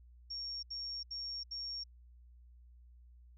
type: tone bursts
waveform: sine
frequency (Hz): 5530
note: F8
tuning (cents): -18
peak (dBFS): -39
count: 4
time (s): 0.3-1.839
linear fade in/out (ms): 10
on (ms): 330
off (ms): 73
effects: added 60 Hz sine -56 dBFS peak until 3.37 s